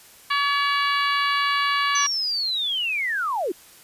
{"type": "harmonic tone", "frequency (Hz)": 568, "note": "C#5", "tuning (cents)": 42, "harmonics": [2, 3, 4, 5, 6, 7, 8], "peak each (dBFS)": [-22, -26, -28, -30, -32, -33, -34], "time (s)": [0.3, 2.07], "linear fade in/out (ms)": 10}
{"type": "linear sweep", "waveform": "sine", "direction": "down", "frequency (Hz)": [6100, 310.3], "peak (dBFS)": -22, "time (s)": [1.95, 3.52], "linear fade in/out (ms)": 5}
{"effects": ["white hiss -49 dBFS RMS until 3.83 s", "resampled to 32000 Hz"]}